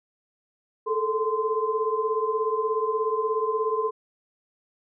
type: tone cluster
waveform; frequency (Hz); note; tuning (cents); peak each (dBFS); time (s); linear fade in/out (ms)
sine; 429.9 / 446.6 / 1035; A4 / A4 / C6; -40 / +26 / -19; -27; 0.86-3.91; 20
effects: none